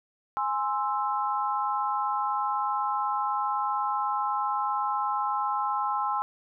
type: chord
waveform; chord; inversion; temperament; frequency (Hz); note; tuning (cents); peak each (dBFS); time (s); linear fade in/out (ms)
sine; Ab augmented; none; equal; 830.6 / 1046.5 / 1318.5; Ab5 / C6 / E6; 0 / 0 / 0; -29 / -29 / -31; 0.37-6.22; 0
effects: none